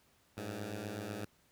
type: beating tone pair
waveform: 10% pulse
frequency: 98.5 / 106.6 Hz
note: G2 / G#2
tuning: +9 / +46 cents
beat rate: 8.1 Hz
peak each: -36 / -33 dBFS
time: 0.37-1.25 s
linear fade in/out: 5 ms
effects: pink hiss -69 dBFS RMS until 1.51 s + high-pass 60 Hz 12 dB/octave